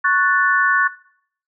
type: chord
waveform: sine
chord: F# minor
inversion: second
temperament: equal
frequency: 1108.7 / 1480 / 1760 Hz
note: C#6 / F#6 / A6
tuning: 0 / 0 / 0 cents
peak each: -18 / -17 / -18 dBFS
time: 0.04-0.88 s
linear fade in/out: 10 ms
effects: noise-tail reverb RT60 0.6 s tail -18 dB re dry